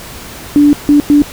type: tone bursts at uneven times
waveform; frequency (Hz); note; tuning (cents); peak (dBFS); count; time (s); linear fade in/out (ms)
sine; 291.6; D4; -12; -3; 3; 0.56-0.73 / 0.89-1 / 1.1-1.22; 0
effects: pink hiss -29 dBFS RMS until 1.32 s